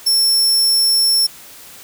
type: tone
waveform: sawtooth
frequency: 5400 Hz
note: E8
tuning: 41 cents sharp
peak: -9 dBFS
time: 0.06-1.27 s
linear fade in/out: 10 ms
effects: white hiss -39 dBFS RMS until 1.83 s